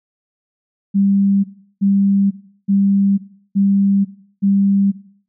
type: tone bursts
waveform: sine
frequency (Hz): 197.8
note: G3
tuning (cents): +16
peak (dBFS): -11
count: 5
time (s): 0.94-4.92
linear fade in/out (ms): 20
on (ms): 500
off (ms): 370
effects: noise-tail reverb RT60 0.6 s tail -18 dB re dry